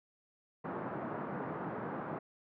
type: band-pass noise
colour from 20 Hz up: pink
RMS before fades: -40 dBFS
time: 0.64-2.19 s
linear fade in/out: 10 ms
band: 150 to 1400 Hz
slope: 24 dB/octave
effects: none